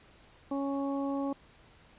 harmonic tone, 277.2 Hz, C#4, in tune, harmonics 1 / 2 / 3 / 4, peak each -31 / -37 / -41 / -43 dBFS, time 0.51-1.33 s, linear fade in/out 5 ms, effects pink hiss -59 dBFS RMS until 1.98 s + resampled to 8000 Hz

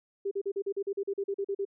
sine tone bursts, 396.7 Hz, G4, 21 cents sharp, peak -28 dBFS, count 14, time 0.25-1.652 s, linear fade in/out 10 ms, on 63 ms, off 40 ms, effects none

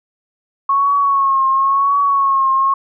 sine tone with vibrato, 1098 Hz, C#6, 17 cents flat, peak -11 dBFS, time 0.69-2.74 s, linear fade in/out 5 ms, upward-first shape triangle, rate 0.96 Hz, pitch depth 53 cents each way, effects none

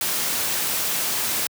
white noise, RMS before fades -24 dBFS, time 0.01-1.47 s, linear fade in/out 2 ms, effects high-pass 100 Hz 12 dB/octave

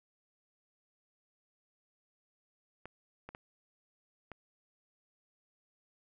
clicks, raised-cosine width 0.5 ms, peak -30 dBFS, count 4, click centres 2.856 / 3.29 / 3.349 / 4.317 s, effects none

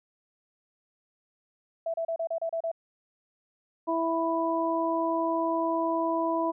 sine tone bursts, 661 Hz, E5, 5 cents sharp, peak -27 dBFS, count 8, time 1.86-2.716 s, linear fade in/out 5 ms, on 79 ms, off 32 ms
harmonic tone, 329.6 Hz, E4, in tune, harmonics 1 / 2 / 3, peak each -29 / -29 / -29 dBFS, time 3.87-6.52 s, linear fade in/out 20 ms
effects none

